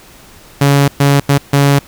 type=tone bursts at uneven times; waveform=sawtooth; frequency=140.9 Hz; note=C#3; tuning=29 cents sharp; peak=-3 dBFS; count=4; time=0.61-0.88 / 1-1.2 / 1.29-1.38 / 1.53-1.79 s; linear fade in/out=5 ms; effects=pink hiss -40 dBFS RMS until 1.87 s